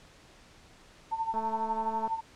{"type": "tone with tremolo", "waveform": "sine", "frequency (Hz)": 898, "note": "A5", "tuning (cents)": 35, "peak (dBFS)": -26, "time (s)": [1.11, 2.21], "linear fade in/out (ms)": 20, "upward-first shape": "sine", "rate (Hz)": 12, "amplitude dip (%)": 75}
{"type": "click train", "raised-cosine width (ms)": 1, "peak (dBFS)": -27, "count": 163, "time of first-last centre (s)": [1.34, 2.076], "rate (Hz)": 220}
{"effects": ["pink hiss -56 dBFS RMS until 2.35 s", "low-pass 7000 Hz 12 dB/octave"]}